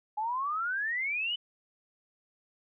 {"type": "exponential sweep", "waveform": "sine", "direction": "up", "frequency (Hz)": [830.6, 3030], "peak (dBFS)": -29, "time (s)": [0.17, 1.36], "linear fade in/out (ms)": 10, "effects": []}